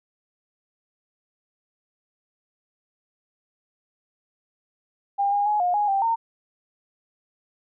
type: tone with pitch steps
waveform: sine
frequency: 801 / 814 / 839 / 714 / 829 / 785 / 914 Hz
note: G5 / G#5 / G#5 / F5 / G#5 / G5 / A#5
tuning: +37 / -35 / +17 / +38 / -3 / +2 / -34 cents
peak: -19 dBFS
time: 5.18-6.16 s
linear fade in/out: 20 ms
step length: 140 ms
effects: none